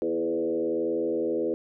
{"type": "tone with frequency modulation", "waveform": "sine", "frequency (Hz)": 415.3, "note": "G#4", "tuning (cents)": 0, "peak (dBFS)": -24, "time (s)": [0.02, 1.54], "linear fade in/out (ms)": 0, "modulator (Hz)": 81.4, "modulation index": 1.5, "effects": []}